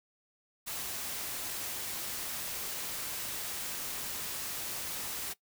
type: noise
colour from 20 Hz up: white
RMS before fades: -38 dBFS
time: 0.66-5.34 s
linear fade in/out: 20 ms
effects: noise-tail reverb RT60 0.1 s tail -19 dB re dry